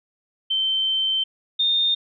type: tone pair in turn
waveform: sine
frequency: 3102 / 3644 Hz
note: G7 / A#7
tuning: -19 / -40 cents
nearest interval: minor third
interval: 279 cents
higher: second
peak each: -19 / -17 dBFS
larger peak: second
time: 0.5-1.24 / 1.59-1.95 s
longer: first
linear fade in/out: 10 ms
effects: none